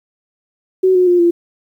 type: tone with pitch steps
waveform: sine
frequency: 374.7 / 364 / 353.7 / 343.6 Hz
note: F#4 / F#4 / F4 / F4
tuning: +22 / -28 / +22 / -28 cents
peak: -8 dBFS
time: 0.83-1.31 s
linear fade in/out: 10 ms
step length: 120 ms
effects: 8-bit